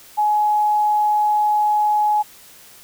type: tone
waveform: sine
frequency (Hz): 842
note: G#5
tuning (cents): +24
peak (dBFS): -14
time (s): 0.17-2.23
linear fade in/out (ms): 20
effects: white hiss -45 dBFS RMS until 2.83 s